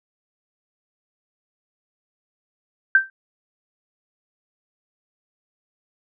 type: tone with exponential decay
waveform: sine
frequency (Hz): 1563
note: G6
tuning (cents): -6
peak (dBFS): -7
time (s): 2.95-3.1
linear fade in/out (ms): 2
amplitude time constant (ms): 31
effects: none